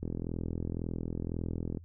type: click train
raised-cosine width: 3 ms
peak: -22 dBFS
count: 74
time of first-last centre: 0.03-1.772 s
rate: 41.9 Hz
effects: noise-tail reverb RT60 0.1 s tail -26 dB re dry + added 85 Hz sine -48 dBFS peak until 1.84 s